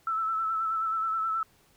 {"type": "tone with vibrato", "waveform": "sine", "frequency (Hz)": 1318.5, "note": "E6", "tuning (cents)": 0, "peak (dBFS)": -26, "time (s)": [0.07, 1.43], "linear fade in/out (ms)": 2, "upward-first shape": "sine", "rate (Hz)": 9.4, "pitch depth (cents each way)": 32, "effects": ["pink hiss -63 dBFS RMS until 1.76 s"]}